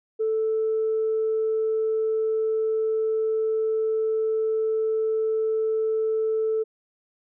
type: tone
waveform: sine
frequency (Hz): 440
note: A4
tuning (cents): 0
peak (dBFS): -20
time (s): 0.19-6.64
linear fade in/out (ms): 20
effects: tanh soft clip ceiling -17 dBFS